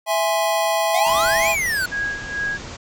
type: chord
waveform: square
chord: E augmented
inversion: none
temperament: equal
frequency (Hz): 659.3 / 830.6 / 1046.5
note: E5 / G#5 / B#5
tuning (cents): 0 / 0 / 0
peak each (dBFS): -21 / -23 / -26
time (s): 0.06-1.56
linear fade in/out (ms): 50
type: exponential two-way sweep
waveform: square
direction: up then down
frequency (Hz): 687 to 2508 to 1435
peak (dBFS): -20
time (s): 0.94-1.86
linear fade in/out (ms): 5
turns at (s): 1.5
type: low-pass noise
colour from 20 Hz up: pink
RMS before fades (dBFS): -35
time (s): 1.06-2.77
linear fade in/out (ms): 10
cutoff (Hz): 7500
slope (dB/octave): 96
type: tone with tremolo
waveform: sine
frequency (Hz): 1648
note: G#6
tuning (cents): -14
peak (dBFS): -20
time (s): 1.91-2.58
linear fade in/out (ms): 20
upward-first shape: sine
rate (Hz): 2.3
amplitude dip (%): 75
effects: none